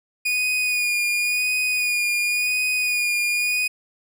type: tone with vibrato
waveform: 40% pulse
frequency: 2457 Hz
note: D#7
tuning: 22 cents flat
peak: -19 dBFS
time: 0.25-3.68 s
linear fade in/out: 10 ms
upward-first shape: sine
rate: 0.93 Hz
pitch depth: 26 cents each way
effects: none